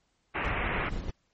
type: low-pass noise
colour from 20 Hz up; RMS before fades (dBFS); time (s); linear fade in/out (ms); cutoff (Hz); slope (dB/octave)
white; -32; 0.34-0.9; 20; 2600; 48
type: noise with tremolo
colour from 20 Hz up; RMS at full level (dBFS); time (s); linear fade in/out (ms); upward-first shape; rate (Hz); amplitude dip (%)
brown; -33; 0.44-1.11; 10; square; 6.2; 35
type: clicks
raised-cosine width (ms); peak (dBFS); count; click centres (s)
2; -28; 5; 0.837 / 0.884 / 0.962 / 1.04 / 1.083
effects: pink hiss -73 dBFS RMS until 1.33 s + MP3 32 kbps